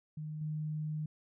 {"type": "tone with level steps", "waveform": "sine", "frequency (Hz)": 153.5, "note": "D#3", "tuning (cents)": -23, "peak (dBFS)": [-38, -34], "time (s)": [0.17, 1.06], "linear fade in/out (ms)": 5, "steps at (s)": 0.41, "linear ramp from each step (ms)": 5, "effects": []}